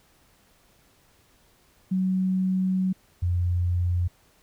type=tone pair in turn; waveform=sine; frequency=187 / 88.25 Hz; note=F#3 / F2; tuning=+19 / +19 cents; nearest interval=octave + minor second; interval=1300 cents; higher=first; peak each=-21 dBFS; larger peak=neither; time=1.91-2.93 / 3.22-4.08 s; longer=first; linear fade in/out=10 ms; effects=pink hiss -61 dBFS RMS until 4.42 s